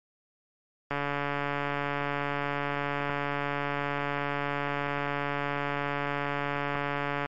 click train, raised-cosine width 0.5 ms, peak -15 dBFS, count 909, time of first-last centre 0.91-7.26 s, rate 143 Hz, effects MP3 64 kbps

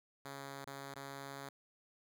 5% pulse tone with dropouts, 138.4 Hz, C#3, 2 cents flat, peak -34 dBFS, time 0.25-1.49 s, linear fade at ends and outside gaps 2 ms, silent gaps 0.645-0.671 / 0.942-0.958 s, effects none

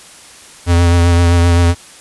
square tone with vibrato, 86.2 Hz, F2, 22 cents flat, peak -8 dBFS, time 0.66-1.75 s, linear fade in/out 50 ms, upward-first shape triangle, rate 7.7 Hz, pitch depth 31 cents each way, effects white hiss -38 dBFS RMS until 2 s + resampled to 24000 Hz

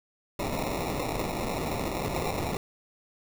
blue noise with sample-and-hold, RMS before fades -31 dBFS, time 0.39-2.57 s, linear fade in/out 2 ms, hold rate 1575 Hz, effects none

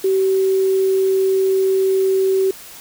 sine tone with quantisation, 382.5 Hz, G4, 42 cents flat, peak -13 dBFS, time 0.04-2.51 s, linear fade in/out 5 ms, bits 6, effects white hiss -38 dBFS RMS until 2.8 s

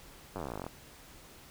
slowing click train, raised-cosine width 1 ms, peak -24 dBFS, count 20, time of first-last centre 0.36-0.665 s, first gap 10 ms, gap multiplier 1.05, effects pink hiss -54 dBFS RMS until 1.5 s

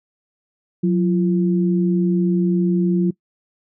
sine tone pair together, 181.22 / 342.1 Hz, F#3 / F4, -36 / -36 cents, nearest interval major seventh, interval 1100 cents, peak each -15 / -21 dBFS, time 0.83-3.11 s, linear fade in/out 10 ms, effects noise-tail reverb RT60 0.1 s tail -22 dB re dry

